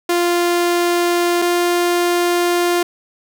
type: tone pair in turn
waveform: sawtooth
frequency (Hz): 348.3 / 350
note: F4 / F4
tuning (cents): -5 / +4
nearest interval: unison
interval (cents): 9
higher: second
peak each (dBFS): -10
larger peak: neither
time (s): 0.09-1.42 / 1.42-2.83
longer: second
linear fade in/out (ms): 5
effects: none